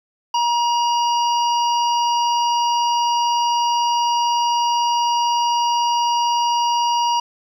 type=harmonic tone; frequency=951 Hz; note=A#5; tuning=34 cents sharp; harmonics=1 / 3 / 5 / 6; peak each=-16 / -26 / -30 / -32 dBFS; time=0.34-7.2 s; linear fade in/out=5 ms; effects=8-bit